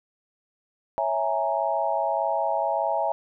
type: chord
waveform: sine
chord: A# half-diminished seventh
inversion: first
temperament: equal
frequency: 554.4 / 659.3 / 830.6 / 932.3 Hz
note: C#5 / E5 / G#5 / A#5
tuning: 0 / 0 / 0 / 0 cents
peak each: -30 / -26 / -27 / -29 dBFS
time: 0.98-3.12 s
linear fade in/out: 0 ms
effects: none